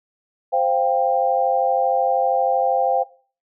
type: chord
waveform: sine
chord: C suspended fourth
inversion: none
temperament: equal with one note detuned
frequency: 523.3 / 698.5 / 791.3 Hz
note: C5 / F5 / G5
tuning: 0 / 0 / +16 cents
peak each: -21 / -21 / -19 dBFS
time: 0.52-3.04 s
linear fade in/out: 20 ms
effects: noise-tail reverb RT60 0.4 s tail -19 dB re dry